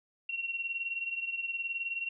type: beating tone pair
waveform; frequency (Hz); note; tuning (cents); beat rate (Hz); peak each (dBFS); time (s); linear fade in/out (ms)
sine; 2734 / 2753; F7 / F7; -37 / -25; 19; -34 / -39; 0.29-2.09; 5
effects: none